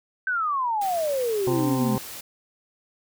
sine exponential sweep, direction down, 1558 to 207.8 Hz, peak -22 dBFS, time 0.27-1.96 s, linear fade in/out 2 ms
white noise, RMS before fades -38 dBFS, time 0.81-2.21 s, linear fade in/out 5 ms
harmonic tone, 129.9 Hz, C3, 12 cents flat, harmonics 1 / 2 / 3 / 4 / 6 / 7 / 8, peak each -27 / -30 / -32 / -33 / -35 / -35 / -36 dBFS, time 1.47-1.98 s, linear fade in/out 2 ms
effects none

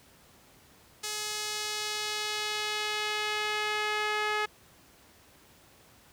sawtooth tone with band-pass filter sweep, 423.3 Hz, G#4, 33 cents sharp, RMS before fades -32 dBFS, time 1.03-4.46 s, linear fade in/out 10 ms, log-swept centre 6600 to 1800 Hz, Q 0.98, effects pink hiss -58 dBFS RMS until 6.12 s + high-pass 60 Hz 12 dB/octave

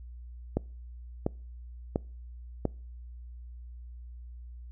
click train, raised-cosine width 2 ms, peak -13 dBFS, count 4, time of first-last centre 0.57-2.653 s, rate 1.44 Hz, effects noise-tail reverb RT60 0.4 s tail -26 dB re dry + added 60 Hz sine -42 dBFS peak until 4.71 s

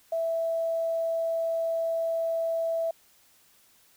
sine tone with quantisation, 659.3 Hz, E5, in tune, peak -25 dBFS, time 0.12-2.91 s, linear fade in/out 5 ms, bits 9, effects white hiss -61 dBFS RMS until 3.96 s

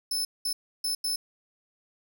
sawtooth tone bursts at uneven times, 5260 Hz, E8, 5 cents flat, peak -24 dBFS, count 4, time 0.11-0.25 / 0.45-0.53 / 0.84-0.95 / 1.04-1.16 s, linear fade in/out 5 ms, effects none

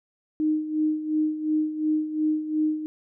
sine tone with tremolo, 308.6 Hz, D#4, 14 cents flat, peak -19 dBFS, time 0.4-2.86 s, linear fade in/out 0 ms, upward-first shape sine, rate 2.8 Hz, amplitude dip 70%, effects none

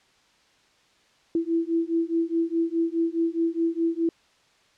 sine beating tone pair, 329.6 / 334.4 Hz, E4 / E4, 0 / +25 cents, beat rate 4.8 Hz, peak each -25 dBFS, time 1.35-4.09 s, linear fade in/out 2 ms, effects white hiss -61 dBFS RMS until 4.77 s + low-pass 5000 Hz 12 dB/octave

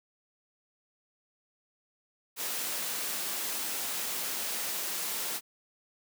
white noise, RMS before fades -34 dBFS, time 2.36-5.41 s, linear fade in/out 50 ms, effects high-pass 200 Hz 12 dB/octave

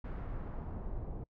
brown noise with low-pass filter sweep, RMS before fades -40 dBFS, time 0.04-1.24 s, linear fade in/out 5 ms, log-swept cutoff 1700 to 660 Hz, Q 1.2, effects noise-tail reverb RT60 0.1 s tail -26 dB re dry

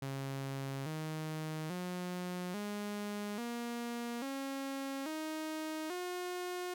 sawtooth tone with pitch steps, 136.2 / 156.45 / 179.72 / 206.4 / 237.1 / 272.4 / 312.9 / 359.4 Hz, C#3 / D#3 / F3 / G#3 / A#3 / C#4 / D#4 / F4, -30 / +10 / +50 / -10 / +30 / -30 / +10 / +50 cents, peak -34 dBFS, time 0.02-6.74 s, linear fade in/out 5 ms, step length 840 ms, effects none

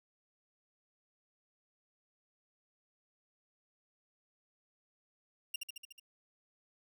sawtooth tone with echo, 2794 Hz, F7, in tune, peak -31 dBFS, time 5.54-5.56 s, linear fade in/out 5 ms, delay 73 ms, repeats 6, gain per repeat -3 dB, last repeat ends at 5.998 s, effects none

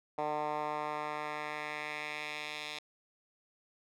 10% pulse tone with band-pass filter sweep, 150.5 Hz, D3, 43 cents sharp, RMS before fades -38 dBFS, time 0.18-2.79 s, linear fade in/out 5 ms, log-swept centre 780 to 3400 Hz, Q 1.7, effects none

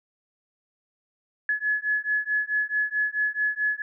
sine beating tone pair, 1700 / 1704.6 Hz, G#6 / G#6, +40 / +45 cents, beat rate 4.6 Hz, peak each -26 dBFS, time 1.49-3.82 s, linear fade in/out 2 ms, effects none

